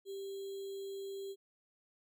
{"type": "tone with sample-and-hold", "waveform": "sine", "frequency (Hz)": 392, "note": "G4", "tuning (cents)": 0, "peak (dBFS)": -40, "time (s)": [0.05, 1.36], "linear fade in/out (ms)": 50, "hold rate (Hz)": 3675, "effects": []}